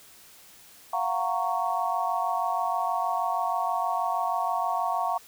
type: chord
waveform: sine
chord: Gb major seventh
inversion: third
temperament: just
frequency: 693.7 / 740 / 925 / 1110 Hz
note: F5 / Gb5 / Bb5 / Db6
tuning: -12 / 0 / -14 / +2 cents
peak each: -30 dBFS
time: 0.93-5.18 s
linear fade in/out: 5 ms
effects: white hiss -52 dBFS RMS until 5.27 s